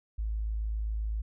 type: tone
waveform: sine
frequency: 53.8 Hz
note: A1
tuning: 38 cents flat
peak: -29 dBFS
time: 0.18-1.22 s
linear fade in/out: 10 ms
effects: none